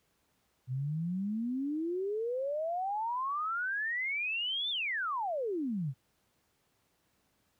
sine exponential two-way sweep, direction up then down, 123.3 to 3616 to 123.3 Hz, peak -31 dBFS, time 0.67-5.94 s, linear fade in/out 50 ms, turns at 4.7 s, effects pink hiss -74 dBFS RMS until 7.59 s + high-pass 60 Hz 12 dB/octave

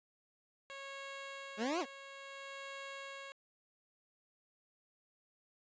10% pulse tone with tremolo, 549 Hz, C#5, 17 cents flat, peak -36 dBFS, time 0.7-3.32 s, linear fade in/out 0 ms, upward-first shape sine, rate 0.59 Hz, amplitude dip 45%
20% pulse exponential two-way sweep, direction up then down, 201.3 to 376.6 to 217.5 Hz, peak -29 dBFS, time 1.57-1.86 s, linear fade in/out 50 ms, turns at 1.8 s
effects resampled to 16000 Hz

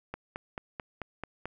click train, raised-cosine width 0.5 ms, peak -21 dBFS, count 7, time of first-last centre 0.14-1.456 s, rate 4.56 Hz, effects none

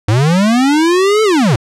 square linear two-way sweep, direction up then down, 99.2 to 443.5 to 99.2 Hz, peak -9 dBFS, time 0.08-1.56 s, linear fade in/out 5 ms, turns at 1.23 s, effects low-pass 8000 Hz 12 dB/octave

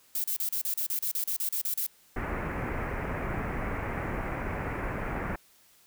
violet noise bursts, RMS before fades -30 dBFS, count 14, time 0.15-1.865 s, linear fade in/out 2 ms, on 90 ms, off 35 ms
pink low-pass noise, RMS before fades -33 dBFS, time 2.16-5.36 s, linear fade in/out 5 ms, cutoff 2300 Hz, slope 48 dB/octave
effects white hiss -61 dBFS RMS until 5.86 s

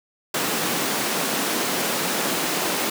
pink high-pass noise, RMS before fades -24 dBFS, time 0.34-2.9 s, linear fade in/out 5 ms, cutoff 190 Hz, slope 24 dB/octave, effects none

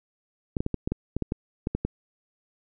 clicks, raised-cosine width 3 ms, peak -13 dBFS, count 12, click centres 0.568 / 0.605 / 0.664 / 0.743 / 0.875 / 0.92 / 1.166 / 1.223 / 1.321 / 1.671 / 1.75 / 1.85 s, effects none

